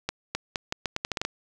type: accelerating click train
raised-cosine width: 0.2 ms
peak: -10 dBFS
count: 11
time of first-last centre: 0.09-1.25 s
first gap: 260 ms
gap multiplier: 0.8
effects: none